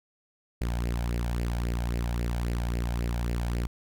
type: tone with flanger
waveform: sawtooth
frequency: 59 Hz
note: A#1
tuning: 22 cents sharp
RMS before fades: -29 dBFS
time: 0.61-3.67 s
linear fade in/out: 5 ms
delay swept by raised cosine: 0.4 to 1.33 ms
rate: 3.7 Hz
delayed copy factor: +0.6
effects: none